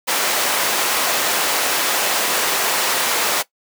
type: high-pass noise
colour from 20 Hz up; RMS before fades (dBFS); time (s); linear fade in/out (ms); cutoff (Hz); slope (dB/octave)
pink; -19; 0.07-3.43; 20; 560; 12
effects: noise-tail reverb RT60 0.1 s tail -18 dB re dry